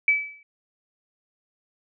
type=tone with exponential decay; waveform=sine; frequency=2300 Hz; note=D7; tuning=37 cents flat; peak=-13 dBFS; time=0.08-0.43 s; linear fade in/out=2 ms; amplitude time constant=75 ms; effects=none